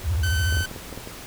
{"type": "tone with vibrato", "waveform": "sine", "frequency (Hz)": 82.41, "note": "E2", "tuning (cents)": 0, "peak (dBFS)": -20, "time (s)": [0.03, 0.65], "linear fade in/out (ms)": 50, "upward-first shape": "sine", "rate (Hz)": 14, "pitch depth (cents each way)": 280}
{"type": "tone", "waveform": "sawtooth", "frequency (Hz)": 1525, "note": "G6", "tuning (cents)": -48, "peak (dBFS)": -23, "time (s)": [0.23, 0.66], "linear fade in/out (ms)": 5}
{"type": "clicks", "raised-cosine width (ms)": 2, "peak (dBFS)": -22, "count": 8, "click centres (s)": [0.525, 0.57, 0.607, 0.714, 0.762, 0.927, 0.976, 1.074]}
{"effects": ["pink hiss -39 dBFS RMS until 1.26 s"]}